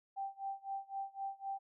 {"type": "tone with tremolo", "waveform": "sine", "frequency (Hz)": 784, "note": "G5", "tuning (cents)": 0, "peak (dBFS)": -36, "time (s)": [0.16, 1.59], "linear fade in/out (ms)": 20, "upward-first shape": "sine", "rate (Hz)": 3.9, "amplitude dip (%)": 95, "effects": []}